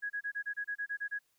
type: tone bursts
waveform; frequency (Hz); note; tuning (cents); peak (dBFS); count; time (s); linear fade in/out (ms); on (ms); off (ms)
sine; 1661.2; G#6; 0; -33; 11; 0.02-1.191; 20; 81; 28
effects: white hiss -75 dBFS RMS until 1.38 s